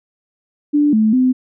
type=tone with pitch steps; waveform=sine; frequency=293.6 / 217.4 / 255.6 Hz; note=D4 / A3 / C4; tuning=0 / -21 / -40 cents; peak=-10 dBFS; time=0.73-1.33 s; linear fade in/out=20 ms; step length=200 ms; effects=none